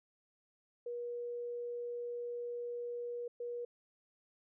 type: tone bursts at uneven times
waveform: sine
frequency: 480 Hz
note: B4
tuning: 49 cents flat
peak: -38 dBFS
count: 2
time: 0.86-3.28 / 3.4-3.65 s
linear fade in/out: 5 ms
effects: none